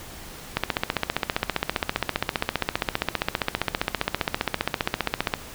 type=click train; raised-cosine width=0.3 ms; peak=-5 dBFS; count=73; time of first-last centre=0.57-5.338 s; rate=15.1 Hz; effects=pink hiss -41 dBFS RMS until 5.54 s